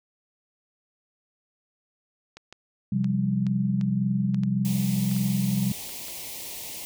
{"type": "clicks", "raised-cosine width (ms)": 0.2, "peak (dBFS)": -25, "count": 11, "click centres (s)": [2.37, 2.526, 3.044, 3.467, 3.812, 4.345, 4.435, 5.114, 5.165, 5.893, 6.083]}
{"type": "chord", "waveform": "sine", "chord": "C suspended fourth", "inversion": "none", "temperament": "just", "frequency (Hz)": [130.81, 174.42, 196.22], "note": ["C3", "F3", "G3"], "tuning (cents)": [0, -2, 2], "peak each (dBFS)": [-27, -29, -24], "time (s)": [2.92, 5.72], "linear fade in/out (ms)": 5}
{"type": "band-stop noise", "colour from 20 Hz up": "white", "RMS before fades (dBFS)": -37, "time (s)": [4.65, 6.85], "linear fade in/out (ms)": 0, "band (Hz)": [1000, 2000], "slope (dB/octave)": 48}
{"effects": []}